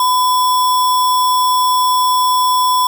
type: tone with sample-and-hold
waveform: sine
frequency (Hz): 1005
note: B5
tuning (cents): +30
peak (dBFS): -10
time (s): 0-2.87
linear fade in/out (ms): 2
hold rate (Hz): 4410
effects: none